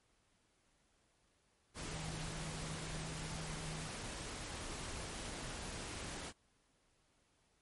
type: tone in noise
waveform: sine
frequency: 157.6 Hz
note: D#3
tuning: 23 cents sharp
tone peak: -46 dBFS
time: 1.86-3.9 s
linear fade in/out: 50 ms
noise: pink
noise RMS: -45 dBFS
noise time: 1.74-6.33 s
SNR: -4 dB
effects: pink hiss -75 dBFS RMS until 7.61 s + MP3 48 kbps